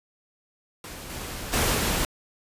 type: noise with level steps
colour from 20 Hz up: pink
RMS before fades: -39 / -35 / -23 / -25 dBFS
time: 0.84-2.05 s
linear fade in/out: 2 ms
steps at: 1.09 / 1.52 / 1.74 s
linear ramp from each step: 20 ms
effects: resampled to 32000 Hz